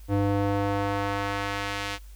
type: tone with band-pass filter sweep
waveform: square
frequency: 100.4 Hz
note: G2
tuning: 42 cents sharp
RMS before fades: -27 dBFS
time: 0.08-1.99 s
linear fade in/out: 50 ms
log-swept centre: 340 to 3000 Hz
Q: 0.73
effects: added 50 Hz sine -42 dBFS peak until 2.15 s + white hiss -58 dBFS RMS until 2.15 s